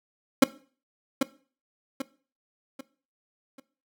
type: tone with echo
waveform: 30% pulse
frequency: 270.2 Hz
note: C#4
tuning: 44 cents flat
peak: -9 dBFS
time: 0.42-0.44 s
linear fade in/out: 5 ms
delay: 790 ms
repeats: 4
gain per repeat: -8 dB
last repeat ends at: 3.6 s
effects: noise-tail reverb RT60 0.4 s tail -18 dB re dry